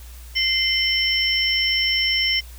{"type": "tone cluster", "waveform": "sine", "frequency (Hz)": [2089, 3054, 5380], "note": ["C7", "G7", "E8"], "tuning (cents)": [-3, -46, 34], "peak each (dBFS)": -22, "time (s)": [0.35, 2.41], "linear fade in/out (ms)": 20, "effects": ["added 60 Hz sine -37 dBFS peak until 2.58 s", "white hiss -47 dBFS RMS until 2.58 s"]}